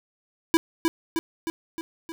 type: tone with echo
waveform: square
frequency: 328.9 Hz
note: E4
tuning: 4 cents flat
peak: -15 dBFS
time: 0.54-0.57 s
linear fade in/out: 0 ms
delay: 310 ms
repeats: 5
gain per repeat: -4 dB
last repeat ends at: 2.12 s
effects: none